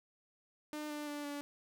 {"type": "tone with pitch steps", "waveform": "sawtooth", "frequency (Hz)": [301.4, 296.9, 292.5, 288.1], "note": ["D4", "D4", "D4", "D4"], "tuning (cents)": [45, 19, -7, -33], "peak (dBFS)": -36, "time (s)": [0.73, 1.41], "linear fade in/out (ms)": 0, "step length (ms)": 170, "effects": []}